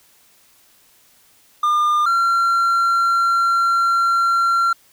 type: tone pair in turn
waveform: triangle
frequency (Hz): 1205 / 1369.9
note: D6 / F6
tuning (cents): +44 / -34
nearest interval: major second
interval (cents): 222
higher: second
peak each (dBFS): -12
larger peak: neither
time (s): 1.63-2.06 / 2.06-4.73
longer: second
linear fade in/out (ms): 5
effects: white hiss -54 dBFS RMS until 4.92 s